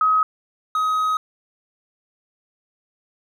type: tone pair in turn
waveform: sine / triangle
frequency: 1269 / 1263.5 Hz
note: D#6 / D#6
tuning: +34 / +26 cents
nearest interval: unison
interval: 8 cents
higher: first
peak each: -14 / -16 dBFS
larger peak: first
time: 0.01-0.23 / 0.75-1.17 s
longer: second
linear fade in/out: 2 ms
effects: none